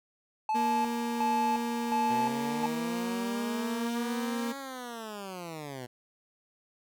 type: tone with tremolo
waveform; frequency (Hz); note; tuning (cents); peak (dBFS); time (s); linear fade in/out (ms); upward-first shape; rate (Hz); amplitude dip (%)
triangle; 868; A5; -24; -24; 0.49-2.66; 2; square; 1.4; 70
type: tone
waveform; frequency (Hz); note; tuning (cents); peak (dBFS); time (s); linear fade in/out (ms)
35% pulse; 235.1; A#3; +15; -29; 0.54-4.53; 20
type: linear two-way sweep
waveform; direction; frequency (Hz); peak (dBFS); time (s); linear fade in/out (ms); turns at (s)
10% pulse; up then down; 120.4 to 276.5 to 120.4; -30; 2.09-5.87; 20; 4.58
effects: none